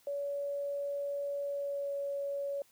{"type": "tone with pitch glide", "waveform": "sine", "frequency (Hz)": [567, 562.1], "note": ["C#5", "C#5"], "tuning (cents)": [39, 24], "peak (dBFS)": -33, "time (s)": [0.07, 2.62], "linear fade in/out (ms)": 2, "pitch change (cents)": -15, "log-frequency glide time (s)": [1.42, 1.97], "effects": ["white hiss -66 dBFS RMS until 2.71 s"]}